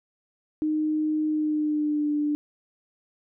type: tone with pitch glide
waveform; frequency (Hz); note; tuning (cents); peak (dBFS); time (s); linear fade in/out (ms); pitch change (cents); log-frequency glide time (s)
sine; 307.9 to 296; D#4 to D4; -18 to +14; -22; 0.62-2.35; 0; -68; 1.28-2.11
effects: none